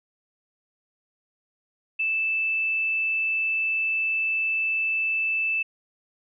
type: tone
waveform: sine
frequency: 2637 Hz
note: E7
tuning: in tune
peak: -22 dBFS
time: 1.99-5.63 s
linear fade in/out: 10 ms
effects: none